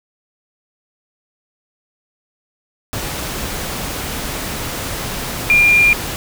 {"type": "tone in noise", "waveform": "sine", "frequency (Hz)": 2400, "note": "D7", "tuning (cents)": 37, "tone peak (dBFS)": -8, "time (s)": [5.5, 5.93], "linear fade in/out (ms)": 0, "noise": "pink", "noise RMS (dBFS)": -24, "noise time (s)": [2.93, 6.16], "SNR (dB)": 13, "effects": []}